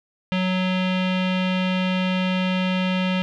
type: tone with low-pass filter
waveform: square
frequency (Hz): 185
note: F#3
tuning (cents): 0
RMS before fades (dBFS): -22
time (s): 0.32-3.22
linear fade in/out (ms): 0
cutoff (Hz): 3000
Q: 3.7
effects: none